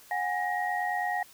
sine tone cluster, 728 / 817 / 1888 Hz, F#5 / G#5 / A#6, -28 / -29 / +22 cents, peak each -31 / -32 / -32 dBFS, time 0.11-1.23 s, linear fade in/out 2 ms, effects white hiss -54 dBFS RMS until 1.33 s

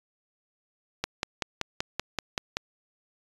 click train, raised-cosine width 0.2 ms, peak -10 dBFS, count 9, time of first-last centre 1.04-2.57 s, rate 5.23 Hz, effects resampled to 24000 Hz

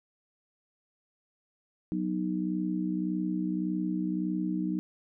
harmonic tone, 61.74 Hz, B1, in tune, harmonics 3 / 4 / 5, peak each -31 / -37 / -31 dBFS, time 1.92-4.79 s, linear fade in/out 0 ms, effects none

